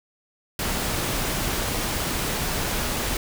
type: noise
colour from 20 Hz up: pink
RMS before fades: -26 dBFS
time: 0.59-3.17 s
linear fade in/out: 2 ms
effects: none